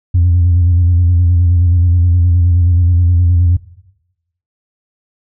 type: tone with vibrato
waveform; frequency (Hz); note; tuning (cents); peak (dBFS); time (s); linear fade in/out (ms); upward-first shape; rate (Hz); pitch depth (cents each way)
sine; 87.31; F2; 0; -5; 0.14-3.57; 10; square; 9.5; 44
effects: noise-tail reverb RT60 0.9 s tail -18 dB re dry + tanh soft clip ceiling -4 dBFS